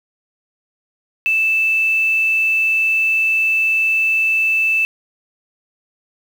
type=tone with quantisation; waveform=sine; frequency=2639 Hz; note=E7; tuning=1 cent sharp; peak=-13 dBFS; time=1.26-4.85 s; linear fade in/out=0 ms; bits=6; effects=none